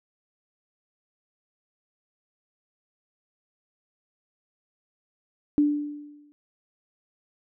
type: tone with exponential decay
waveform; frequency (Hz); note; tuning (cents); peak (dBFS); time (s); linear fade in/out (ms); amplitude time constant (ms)
sine; 293.7; D4; 0; -15; 5.58-6.32; 0; 160
effects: none